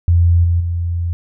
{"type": "tone with level steps", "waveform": "sine", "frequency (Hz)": 85.8, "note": "F2", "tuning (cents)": -30, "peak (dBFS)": [-8, -11, -16], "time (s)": [0.08, 1.13], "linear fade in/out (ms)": 0, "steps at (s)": [0.44, 0.6], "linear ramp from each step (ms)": 5, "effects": []}